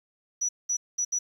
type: tone bursts at uneven times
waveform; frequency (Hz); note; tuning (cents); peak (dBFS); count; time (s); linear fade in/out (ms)
sine; 5890; F#8; -9; -24; 4; 0.41-0.49 / 0.69-0.77 / 0.98-1.05 / 1.12-1.19; 10
effects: 9-bit